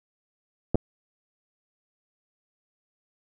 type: clicks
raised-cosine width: 2 ms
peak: -9 dBFS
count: 2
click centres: 0.746 / 0.755 s
effects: none